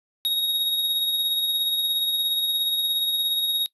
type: tone with tremolo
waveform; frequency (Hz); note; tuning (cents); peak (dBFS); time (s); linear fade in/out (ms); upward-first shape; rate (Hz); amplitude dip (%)
square; 3765; A#7; +16; -20; 0.25-3.66; 0; triangle; 17; 40
effects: noise-tail reverb RT60 0.1 s tail -22 dB re dry + resampled to 32000 Hz